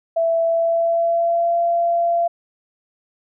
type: tone with pitch glide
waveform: sine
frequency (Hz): 663 to 684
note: E5 to F5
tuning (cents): +10 to -36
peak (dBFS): -15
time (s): 0.16-2.28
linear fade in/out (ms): 10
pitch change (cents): +54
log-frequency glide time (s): 0.42-1.58
effects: none